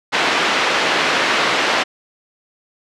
white band-pass noise, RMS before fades -17 dBFS, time 0.12-1.84 s, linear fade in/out 20 ms, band 280 to 2600 Hz, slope 12 dB/octave, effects low-pass 7000 Hz 12 dB/octave

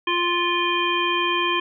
harmonic tone, 349.2 Hz, F4, in tune, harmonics 1 / 3 / 5 / 7 / 9, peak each -26 / -23 / -29 / -26 / -26 dBFS, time 0.07-1.6 s, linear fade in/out 5 ms, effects none

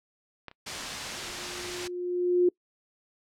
clicks, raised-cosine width 0.3 ms, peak -23 / -33 dBFS, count 2, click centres 0.483 / 0.514 s
white noise, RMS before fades -33 dBFS, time 0.66-1.88 s, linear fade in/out 10 ms
sine tone with exponential growth, 356.4 Hz, F4, 35 cents sharp, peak -17 dBFS, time 1.01-2.49 s, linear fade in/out 5 ms, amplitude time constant 320 ms
effects noise-tail reverb RT60 0.1 s tail -25 dB re dry + low-pass 6000 Hz 12 dB/octave

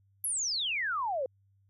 sine exponential sweep, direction down, 11580 to 493.4 Hz, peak -29 dBFS, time 0.24-1.26 s, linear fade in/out 2 ms, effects added 98 Hz sine -64 dBFS peak until 1.69 s

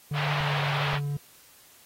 triangle tone with pitch glide, 146.9 to 143.71 Hz, D3 to D3, +1 to -37 cents, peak -25 dBFS, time 0.11-1.17 s, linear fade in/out 5 ms, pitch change -38 cents, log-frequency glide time 0.37-0.56 s
pink band-pass noise, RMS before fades -31 dBFS, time 0.13-1 s, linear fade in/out 50 ms, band 620 to 3500 Hz, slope 24 dB/octave
clicks, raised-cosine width 5 ms, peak -27 dBFS, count 2, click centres 0.407 / 0.935 s
effects white hiss -55 dBFS RMS until 1.85 s + AAC 48 kbps

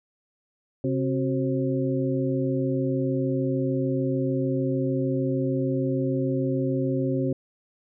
harmonic tone with a mistuned harmonic, 133.4 Hz, C3, 34 cents sharp, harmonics 1 / 2 / 3 / 4, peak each -27 / -26 / -29 / -31 dBFS, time 0.84-7.33 s, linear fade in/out 2 ms, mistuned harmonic 3, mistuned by -120 cents, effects none

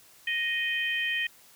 harmonic tone, 622.3 Hz, D#5, in tune, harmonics 3 / 4 / 5, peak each -29 / -31 / -33 dBFS, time 0.27-1.27 s, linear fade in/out 5 ms, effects white hiss -56 dBFS RMS until 1.55 s

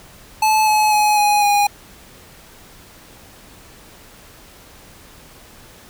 square tone with pitch steps, 866 / 854.1 / 842.3 / 830.7 / 819.3 Hz, A5 / G#5 / G#5 / G#5 / G#5, -28 / +48 / +24 / 0 / -24 cents, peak -13 dBFS, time 0.42-1.67 s, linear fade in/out 5 ms, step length 250 ms, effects pink hiss -44 dBFS RMS until 5.89 s

